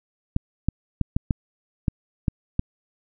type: clicks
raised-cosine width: 5 ms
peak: -8 dBFS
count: 8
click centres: 0.364 / 0.686 / 1.013 / 1.165 / 1.308 / 1.882 / 2.282 / 2.594 s
effects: none